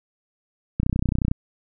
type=click train; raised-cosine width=5 ms; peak=-9 dBFS; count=17; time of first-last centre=0.8-1.314 s; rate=31.1 Hz; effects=none